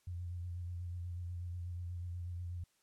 sine tone with vibrato, 87.8 Hz, F2, 10 cents sharp, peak -39 dBFS, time 0.07-2.64 s, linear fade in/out 5 ms, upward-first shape sine, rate 8.2 Hz, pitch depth 33 cents each way, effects white hiss -75 dBFS RMS until 2.82 s + low-pass 11000 Hz 12 dB/octave

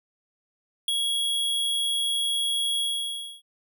square tone with ADSR envelope, 3322 Hz, G#7, in tune, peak -21 dBFS, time 0.88-3.42 s, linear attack 3 ms, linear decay 15 ms, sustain -3 dB, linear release 620 ms, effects none

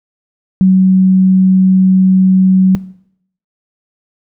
sine tone, 187.8 Hz, F#3, 26 cents sharp, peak -4 dBFS, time 0.61-2.75 s, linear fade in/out 0 ms, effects noise-tail reverb RT60 0.7 s tail -19 dB re dry

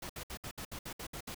pink noise bursts, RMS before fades -43 dBFS, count 10, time 0.02-1.346 s, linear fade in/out 5 ms, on 75 ms, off 64 ms, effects none

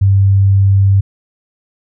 sine tone, 98 Hz, G2, in tune, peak -6 dBFS, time 0.01-1.01 s, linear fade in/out 10 ms, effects none

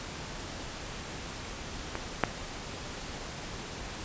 clicks, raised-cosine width 0.5 ms, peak -17 / -7 dBFS, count 2, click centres 1.954 / 2.237 s, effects pink hiss -40 dBFS RMS until 4.04 s + resampled to 16000 Hz

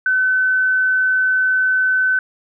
sine tone, 1517 Hz, F#6, 43 cents sharp, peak -13 dBFS, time 0.06-2.19 s, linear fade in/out 2 ms, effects none

